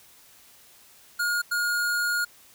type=tone bursts at uneven times; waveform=square; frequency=1430 Hz; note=F6; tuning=41 cents sharp; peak=-24 dBFS; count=2; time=1.19-1.42 / 1.51-2.25 s; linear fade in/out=10 ms; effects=white hiss -54 dBFS RMS until 2.54 s